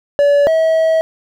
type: tone pair in turn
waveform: triangle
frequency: 573 / 644.6 Hz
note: D5 / E5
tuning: -43 / -39 cents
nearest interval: major second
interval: 204 cents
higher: second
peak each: -6 / -8 dBFS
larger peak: first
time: 0.19-0.47 / 0.47-1.01 s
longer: second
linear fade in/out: 0 ms
effects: none